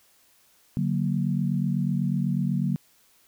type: chord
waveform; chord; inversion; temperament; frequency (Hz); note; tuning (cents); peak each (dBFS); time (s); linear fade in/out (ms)
sine; D augmented; none; equal with one note detuned; 145.06 / 185 / 233.1; D3 / F#3 / A#3; -21 / 0 / 0; -26 / -26 / -29; 0.77-2.76; 0
effects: white hiss -61 dBFS RMS until 3.27 s